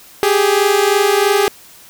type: tone pair together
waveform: sawtooth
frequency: 393.6 / 416.7 Hz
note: G4 / G#4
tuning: +7 / +6 cents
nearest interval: minor second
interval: 99 cents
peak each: -10 dBFS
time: 0.23-1.48 s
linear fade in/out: 0 ms
effects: white hiss -42 dBFS RMS until 1.89 s